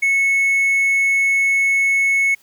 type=tone with hard clipping; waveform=triangle; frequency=2200 Hz; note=C#7; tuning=14 cents flat; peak=-14 dBFS; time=0.02-2.35 s; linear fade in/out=10 ms; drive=5 dB; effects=white hiss -54 dBFS RMS until 2.42 s